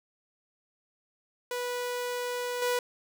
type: tone with level steps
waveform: sawtooth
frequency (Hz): 490.8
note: B4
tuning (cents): -11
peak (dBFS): -27 / -22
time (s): 1.51-2.79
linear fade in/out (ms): 2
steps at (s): 2.62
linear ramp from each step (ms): 2
effects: none